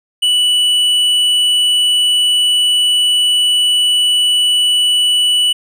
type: tone with hard clipping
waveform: sine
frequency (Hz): 2960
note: F#7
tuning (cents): 0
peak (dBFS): -11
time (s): 0.22-5.53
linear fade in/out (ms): 10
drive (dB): 6
effects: none